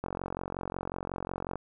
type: click train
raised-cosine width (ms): 1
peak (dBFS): -20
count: 70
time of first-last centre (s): 0.04-1.556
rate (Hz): 45.5
effects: none